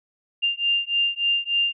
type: beating tone pair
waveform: sine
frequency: 2794 / 2797.4 Hz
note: F7 / F7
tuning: 0 / +2 cents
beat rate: 3.4 Hz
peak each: -23 dBFS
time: 0.42-1.73 s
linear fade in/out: 20 ms
effects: none